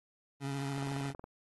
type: tone with vibrato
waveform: 25% pulse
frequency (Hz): 138.59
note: C#3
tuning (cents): 0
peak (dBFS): -31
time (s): 0.4-1.14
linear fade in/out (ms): 50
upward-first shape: triangle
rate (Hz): 14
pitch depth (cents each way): 32
type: click train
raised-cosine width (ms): 1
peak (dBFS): -31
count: 11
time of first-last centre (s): 0.78-1.241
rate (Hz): 21.7
effects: AAC 32 kbps